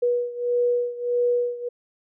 sine beating tone pair, 484.7 / 486.3 Hz, B4 / B4, -32 / -27 cents, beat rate 1.6 Hz, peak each -22 / -25 dBFS, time 0.02-1.69 s, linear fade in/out 10 ms, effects none

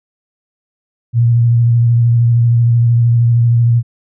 sine tone with vibrato, 118 Hz, A#2, 22 cents sharp, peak -7 dBFS, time 1.13-3.83 s, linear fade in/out 50 ms, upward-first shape sine, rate 13 Hz, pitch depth 24 cents each way, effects none

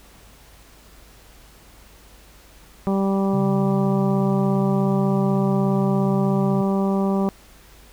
harmonic tone, 195.2 Hz, G3, 7 cents flat, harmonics 1 / 2 / 3 / 4 / 5 / 6, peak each -19 / -25 / -29 / -31 / -33 / -35 dBFS, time 2.87-7.29 s, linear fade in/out 0 ms
sine tone with vibrato, 138.59 Hz, C#3, in tune, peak -23 dBFS, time 3.33-6.62 s, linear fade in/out 10 ms, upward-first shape sine, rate 0.73 Hz, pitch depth 8 cents each way
effects added 50 Hz sine -50 dBFS peak until 7.92 s + pink hiss -50 dBFS RMS until 7.92 s

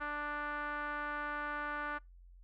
5% pulse tone with low-pass filter, 294.4 Hz, D4, 4 cents sharp, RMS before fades -39 dBFS, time 0-1.99 s, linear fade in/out 20 ms, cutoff 1400 Hz, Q 3.2, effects noise-tail reverb RT60 0.2 s tail -26 dB re dry + added 44 Hz sine -54 dBFS peak until 2.43 s

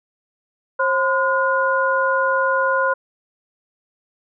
sine tone cluster, 535 / 1022 / 1438 Hz, C5 / C6 / F#6, +38 / -41 / -50 cents, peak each -20 dBFS, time 0.79-2.94 s, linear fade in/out 10 ms, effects none

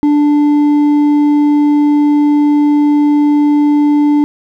sine tone with hard clipping, 293.7 Hz, D4, in tune, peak -8 dBFS, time 0.03-4.24 s, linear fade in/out 0 ms, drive 4 dB, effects none

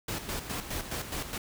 pink noise with tremolo, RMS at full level -34 dBFS, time 0.08-1.38 s, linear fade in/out 5 ms, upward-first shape square, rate 4.8 Hz, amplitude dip 60%, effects none

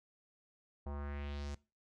square tone with low-pass filter sweep, 71.7 Hz, D2, 41 cents flat, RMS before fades -42 dBFS, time 0.86-1.55 s, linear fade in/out 5 ms, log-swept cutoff 820 to 7200 Hz, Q 2.1, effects noise-tail reverb RT60 0.3 s tail -21 dB re dry

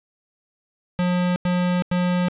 square tone bursts, 178.9 Hz, F3, 42 cents sharp, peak -19 dBFS, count 3, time 0.99-2.284 s, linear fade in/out 0 ms, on 370 ms, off 92 ms, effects resampled to 8000 Hz + 10-bit

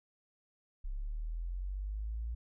sine linear sweep, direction up, 32.7 to 58.27 Hz, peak -35 dBFS, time 0.84-2.35 s, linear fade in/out 10 ms, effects none

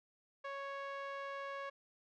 5% pulse tone with low-pass filter, 554.4 Hz, C#5, in tune, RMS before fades -44 dBFS, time 0.44-1.7 s, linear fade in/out 10 ms, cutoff 1300 Hz, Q 0.99, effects none

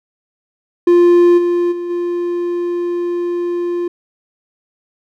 triangle tone with level steps, 349.2 Hz, F4, in tune, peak -4 / -10 / -18 / -14 dBFS, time 0.87-3.88 s, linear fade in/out 5 ms, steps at 1.37 / 1.71 / 1.89 s, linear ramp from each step 20 ms, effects none

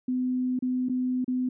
sine tone with dropouts, 253.2 Hz, B3, 43 cents sharp, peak -24 dBFS, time 0.08-1.49 s, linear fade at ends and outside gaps 5 ms, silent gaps 0.591-0.623 / 0.887-0.895 / 1.245-1.279 s, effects none

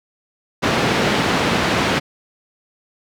pink band-pass noise, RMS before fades -18 dBFS, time 0.62-2 s, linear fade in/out 20 ms, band 130 to 3600 Hz, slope 12 dB/octave, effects none

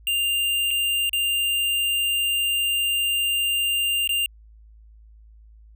square tone with dropouts, 2795 Hz, F7, 1 cent sharp, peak -21 dBFS, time 0.07-4.26 s, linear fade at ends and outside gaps 1 ms, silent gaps 0.707-0.711 / 1.094-1.131 / 4.075-4.092 s, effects added 54 Hz sine -46 dBFS peak until 5.75 s

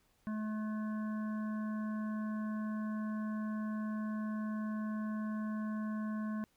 harmonic tone, 215.1 Hz, A3, 39 cents flat, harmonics 1 / 3 / 5 / 7 / 8, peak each -35 / -51 / -49 / -53 / -58 dBFS, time 0.27-6.44 s, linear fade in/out 0 ms, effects pink hiss -73 dBFS RMS until 6.56 s

